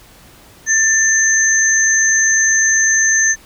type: tone pair together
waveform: sine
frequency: 1780 / 6252 Hz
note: A6 / G8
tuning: +20 / -6 cents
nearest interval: octave + minor seventh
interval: 2174 cents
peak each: -13 dBFS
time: 0.66-3.36 s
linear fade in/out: 50 ms
effects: pink hiss -44 dBFS RMS until 3.45 s